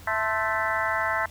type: harmonic tone with a mistuned harmonic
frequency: 220 Hz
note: A3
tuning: in tune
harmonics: 3 / 4 / 5 / 6 / 7 / 8 / 9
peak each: -31 / -31 / -31 / -31 / -31 / -31 / -31 dBFS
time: 0.07-1.26 s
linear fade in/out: 5 ms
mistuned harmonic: 5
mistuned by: -77 cents
effects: added 87 Hz sine -46 dBFS peak until 1.3 s + pink hiss -49 dBFS RMS until 1.3 s